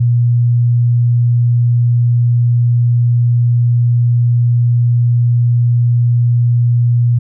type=tone; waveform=sine; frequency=120 Hz; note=B2; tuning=49 cents flat; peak=-8 dBFS; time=0-7.19 s; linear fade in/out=10 ms; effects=none